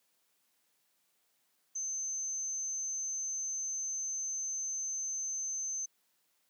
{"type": "tone", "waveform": "sine", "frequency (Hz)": 6220, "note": "G8", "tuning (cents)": -14, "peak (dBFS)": -34, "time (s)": [1.75, 5.86], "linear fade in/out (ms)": 10, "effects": ["white hiss -75 dBFS RMS until 6.49 s", "high-pass 150 Hz 12 dB/octave"]}